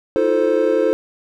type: chord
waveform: triangle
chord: F dominant seventh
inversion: third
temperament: equal with one note detuned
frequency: 318 / 349.2 / 440 / 523.3 Hz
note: Eb4 / F4 / A4 / C5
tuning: +38 / 0 / 0 / 0 cents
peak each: -20 / -20 / -16 / -16 dBFS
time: 0.16-0.93 s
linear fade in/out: 0 ms
effects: none